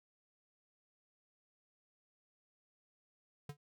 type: tone with exponential decay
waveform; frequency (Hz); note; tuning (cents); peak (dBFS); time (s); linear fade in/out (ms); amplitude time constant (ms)
square; 145.1; D3; -21; -40; 3.49-3.57; 5; 17
effects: none